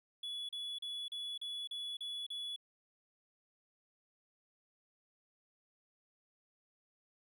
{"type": "tone bursts", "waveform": "triangle", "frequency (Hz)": 3407, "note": "G#7", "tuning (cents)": 44, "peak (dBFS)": -38, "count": 8, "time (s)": [0.23, 2.562], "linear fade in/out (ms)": 5, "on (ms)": 260, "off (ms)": 36, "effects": []}